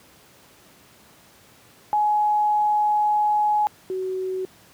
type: tone pair in turn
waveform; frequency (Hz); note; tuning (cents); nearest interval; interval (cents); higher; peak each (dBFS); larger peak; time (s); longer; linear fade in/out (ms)
sine; 841 / 374.6; G#5 / F#4; +22 / +21; octave + major second; 1401; first; -17 / -24; first; 1.93-3.67 / 3.9-4.45; first; 0
effects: pink hiss -52 dBFS RMS until 4.73 s + high-pass 100 Hz 12 dB/octave